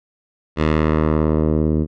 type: tone with low-pass filter sweep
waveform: 10% pulse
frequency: 77.78 Hz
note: D#2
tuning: in tune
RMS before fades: -17 dBFS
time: 0.56-1.87 s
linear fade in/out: 50 ms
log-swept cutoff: 3200 to 300 Hz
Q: 0.87
effects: none